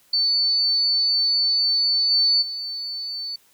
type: tone with level steps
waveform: sine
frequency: 4502 Hz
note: C#8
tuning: 26 cents sharp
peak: -17 / -15 / -27 dBFS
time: 0.13-3.36 s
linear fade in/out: 5 ms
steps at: 2.1 / 2.41 s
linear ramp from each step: 20 ms
effects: white hiss -58 dBFS RMS until 3.53 s